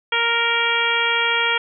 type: harmonic tone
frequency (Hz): 466.2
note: A#4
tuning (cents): 0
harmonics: 1 / 2 / 3 / 4 / 5 / 6 / 7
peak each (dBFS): -28 / -25 / -23 / -25 / -22 / -27 / -24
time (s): 0.12-1.58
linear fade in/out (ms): 5
effects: none